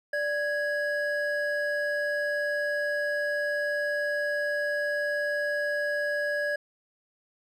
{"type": "tone pair together", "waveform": "triangle", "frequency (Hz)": [587.3, 1661.2], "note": ["D5", "G#6"], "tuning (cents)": [0, 0], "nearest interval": "octave + tritone", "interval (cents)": 1800, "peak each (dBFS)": -27, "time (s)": [0.13, 6.56], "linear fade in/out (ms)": 5, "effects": []}